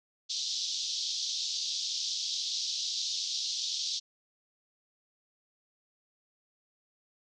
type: band-pass noise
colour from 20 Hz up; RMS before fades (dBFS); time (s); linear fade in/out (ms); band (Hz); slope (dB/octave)
pink; -34; 0.29-4; 20; 3500 to 6100; 48
effects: none